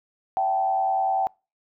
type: tone with frequency modulation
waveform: sine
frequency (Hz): 770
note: G5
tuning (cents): -31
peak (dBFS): -20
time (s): 0.37-1.27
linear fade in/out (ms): 0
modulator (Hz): 90.1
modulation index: 0.68
effects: noise-tail reverb RT60 0.3 s tail -26 dB re dry